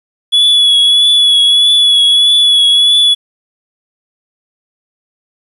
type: tone with vibrato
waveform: triangle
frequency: 3395 Hz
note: G#7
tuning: 37 cents sharp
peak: -4 dBFS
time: 0.32-3.15 s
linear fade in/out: 20 ms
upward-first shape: triangle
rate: 1.6 Hz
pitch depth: 30 cents each way
effects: resampled to 32000 Hz + 7-bit